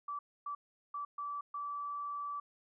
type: tone bursts at uneven times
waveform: sine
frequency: 1157 Hz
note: D6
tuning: 26 cents flat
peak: -37 dBFS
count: 5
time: 0.08-0.19 / 0.46-0.55 / 0.94-1.05 / 1.18-1.41 / 1.54-2.4 s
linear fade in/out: 5 ms
effects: none